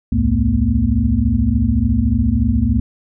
sine tone cluster, 64 / 77.9 / 107.8 / 220.1 / 243.6 Hz, C2 / D#2 / A2 / A3 / B3, -38 / +3 / -35 / +1 / -24 cents, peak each -19 dBFS, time 0.12-2.8 s, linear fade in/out 5 ms, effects none

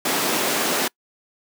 pink high-pass noise, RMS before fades -22 dBFS, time 0.05-0.88 s, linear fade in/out 5 ms, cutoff 220 Hz, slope 24 dB/octave, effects noise-tail reverb RT60 0.1 s tail -26 dB re dry

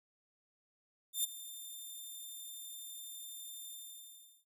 5% pulse tone with ADSR envelope, 3588 Hz, A7, 33 cents sharp, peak -22 dBFS, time 1.13-4.45 s, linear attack 110 ms, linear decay 15 ms, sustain -16 dB, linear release 750 ms, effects none

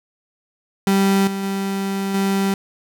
35% pulse tone with level steps, 195.5 Hz, G3, 4 cents flat, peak -12 / -21 / -19 / -15 dBFS, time 0.87-2.54 s, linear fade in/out 2 ms, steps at 1.27 / 1.43 / 2.14 s, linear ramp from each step 5 ms, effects none

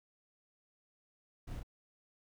brown noise with echo, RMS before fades -44 dBFS, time 1.47-1.6 s, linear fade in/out 10 ms, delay 32 ms, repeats 1, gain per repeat -2 dB, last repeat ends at 1.632 s, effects none

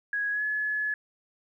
sine tone with pitch glide, 1661.2 to 1705.9 Hz, G#6 to G#6, 0 to +46 cents, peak -26 dBFS, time 0.13-0.94 s, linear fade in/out 2 ms, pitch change +46 cents, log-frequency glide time 0.31-0.43 s, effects 11-bit

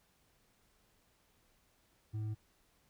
sine tone with hard clipping, 107.9 Hz, A2, 33 cents flat, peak -37 dBFS, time 2.13-2.35 s, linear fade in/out 20 ms, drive 4 dB, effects pink hiss -72 dBFS RMS until 2.89 s

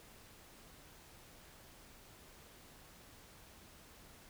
silence, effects pink hiss -59 dBFS RMS until 4.29 s

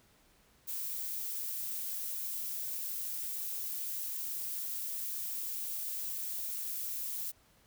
violet noise, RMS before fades -38 dBFS, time 0.67-7.32 s, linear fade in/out 20 ms, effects pink hiss -66 dBFS RMS until 7.66 s

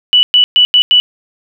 sine tone bursts at uneven times, 2960 Hz, F#7, in tune, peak -4 dBFS, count 5, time 0.13-0.23 / 0.34-0.44 / 0.56-0.65 / 0.74-0.82 / 0.91-1 s, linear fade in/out 0 ms, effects none

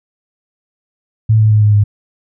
sine tone with pitch steps, 110 / 108.3 / 106.62 / 104.97 / 103.35 Hz, A2 / A2 / G#2 / G#2 / G#2, 0 / -27 / +46 / +19 / -8 cents, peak -6 dBFS, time 1.29-1.84 s, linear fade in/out 10 ms, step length 110 ms, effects none

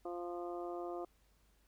harmonic tone, 174.61 Hz, F3, in tune, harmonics 2 / 3 / 4 / 5 / 6 / 7, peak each -42 / -48 / -45 / -59 / -54 / -53 dBFS, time 0.05-1.05 s, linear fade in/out 5 ms, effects added 50 Hz sine -70 dBFS peak until 1.67 s + pink hiss -74 dBFS RMS until 1.67 s

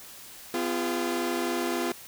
sawtooth tone cluster, 251.8 / 344.5 / 407.9 Hz, B3 / F4 / G#4, +34 / -24 / -31 cents, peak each -28 / -25 / -31 dBFS, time 0.54-1.92 s, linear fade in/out 2 ms, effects white hiss -46 dBFS RMS until 2.07 s

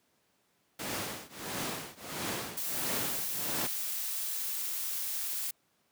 pink noise with tremolo, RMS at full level -33 dBFS, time 0.79-3.67 s, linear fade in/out 5 ms, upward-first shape triangle, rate 1.5 Hz, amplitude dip 95%
blue noise, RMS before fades -35 dBFS, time 2.57-5.51 s, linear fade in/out 5 ms
effects pink hiss -72 dBFS RMS until 5.91 s + high-pass 150 Hz 12 dB/octave

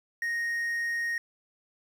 triangle tone with quantisation, 1864.7 Hz, A#6, in tune, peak -26 dBFS, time 0.22-1.18 s, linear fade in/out 2 ms, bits 9, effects none

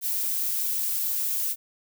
violet noise, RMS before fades -27 dBFS, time 0.01-1.56 s, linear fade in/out 50 ms, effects none

